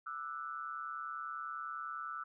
sine tone with amplitude modulation, 1325 Hz, E6, 9 cents sharp, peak -35 dBFS, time 0.06-2.24 s, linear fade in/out 10 ms, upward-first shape sine, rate 140 Hz, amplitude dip 100%, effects none

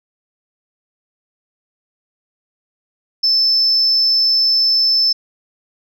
sine tone, 5274 Hz, E8, in tune, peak -10 dBFS, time 3.23-5.13 s, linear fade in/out 10 ms, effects tanh soft clip ceiling -7 dBFS

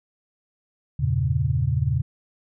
sine chord, E diminished seventh, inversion none, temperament equal with one note detuned, 82.41 / 98 / 117.08 / 138.59 Hz, E2 / G2 / Bb2 / Db3, 0 / 0 / +8 / 0 cents, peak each -26 / -29 / -24 / -23 dBFS, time 0.99-2.02 s, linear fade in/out 10 ms, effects none

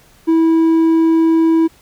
sine tone with hard clipping, 326 Hz, E4, 19 cents flat, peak -10 dBFS, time 0.27-1.68 s, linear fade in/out 20 ms, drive 3 dB, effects pink hiss -49 dBFS RMS until 1.81 s

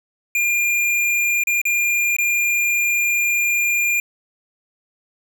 square tone with dropouts, 2405 Hz, D7, 41 cents sharp, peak -17 dBFS, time 0.35-4 s, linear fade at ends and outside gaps 2 ms, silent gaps 1.437-1.471 / 1.616-1.653 / 2.166-2.185 s, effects none

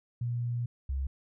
sine tone pair in turn, 120 / 67.35 Hz, B2 / C#2, -49 / -49 cents, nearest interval minor seventh, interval 1000 cents, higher first, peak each -29 / -29 dBFS, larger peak neither, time 0.21-0.66 / 0.89-1.07 s, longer first, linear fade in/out 5 ms, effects none

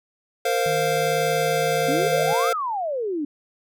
square chord, Bb suspended second, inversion none, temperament equal with one note detuned, 462.1 / 523.3 / 698.5 Hz, Bb4 / C5 / F5, -15 / 0 / 0 cents, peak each -25 dBFS, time 0.45-2.53 s, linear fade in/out 5 ms
sine tone, 155.56 Hz, D#3, in tune, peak -30 dBFS, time 0.66-2.33 s, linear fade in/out 0 ms
sine exponential two-way sweep, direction up then down, 255.9 to 1401 to 279.7 Hz, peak -23 dBFS, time 1.88-3.25 s, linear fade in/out 5 ms, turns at 2.51 s
effects none

